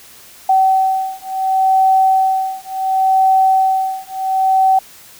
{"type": "beating tone pair", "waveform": "sine", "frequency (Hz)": [763, 763.7], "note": ["G5", "G5"], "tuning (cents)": [-47, -45], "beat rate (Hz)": 0.7, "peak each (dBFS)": -14, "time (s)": [0.49, 4.79], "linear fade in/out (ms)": 5, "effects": ["white hiss -41 dBFS RMS until 5.19 s"]}